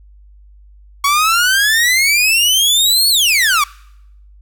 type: exponential two-way sweep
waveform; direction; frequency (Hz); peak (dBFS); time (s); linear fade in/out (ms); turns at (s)
sawtooth; up then down; 1111 to 4452 to 1111; -7; 1.04-3.64; 5; 3.09
effects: noise-tail reverb RT60 0.8 s tail -24 dB re dry + added 50 Hz sine -40 dBFS peak until 4.41 s